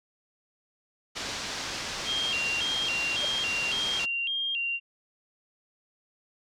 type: low-pass noise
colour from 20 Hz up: white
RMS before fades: -35 dBFS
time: 1.15-4.06 s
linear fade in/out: 20 ms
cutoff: 5900 Hz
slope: 24 dB/octave
type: tone with vibrato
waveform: sine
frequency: 2983 Hz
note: F#7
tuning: 13 cents sharp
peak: -27 dBFS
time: 2.05-4.8 s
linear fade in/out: 50 ms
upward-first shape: square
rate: 1.8 Hz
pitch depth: 130 cents each way
type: tone with exponential growth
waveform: triangle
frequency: 587.3 Hz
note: D5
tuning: in tune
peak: -27 dBFS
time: 3.17-3.25 s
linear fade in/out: 2 ms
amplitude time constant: 16 ms
effects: none